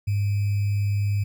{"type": "tone with sample-and-hold", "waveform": "sine", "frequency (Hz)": 101.6, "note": "G#2", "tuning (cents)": -38, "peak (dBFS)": -20, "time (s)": [0.07, 1.24], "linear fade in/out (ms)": 10, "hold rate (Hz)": 2450, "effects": []}